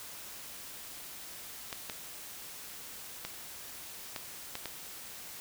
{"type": "clicks", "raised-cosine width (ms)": 0.2, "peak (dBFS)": -20, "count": 6, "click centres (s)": [1.728, 1.898, 3.25, 4.162, 4.554, 4.657], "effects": ["white hiss -46 dBFS RMS until 5.4 s"]}